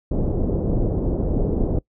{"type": "low-pass noise", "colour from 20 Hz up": "pink", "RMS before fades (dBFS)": -21, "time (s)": [0.11, 1.79], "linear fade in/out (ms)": 5, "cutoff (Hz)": 530, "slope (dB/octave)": 24, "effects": ["noise-tail reverb RT60 0.1 s tail -23 dB re dry"]}